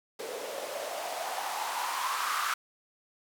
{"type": "noise with band-pass filter sweep", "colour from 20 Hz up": "blue", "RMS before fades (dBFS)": -34, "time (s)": [0.19, 2.54], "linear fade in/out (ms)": 5, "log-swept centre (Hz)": [450, 1300], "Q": 5.3, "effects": []}